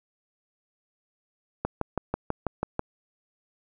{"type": "click train", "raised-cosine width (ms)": 1, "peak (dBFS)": -12, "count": 8, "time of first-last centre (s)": [1.65, 2.794], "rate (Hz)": 6.12, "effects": []}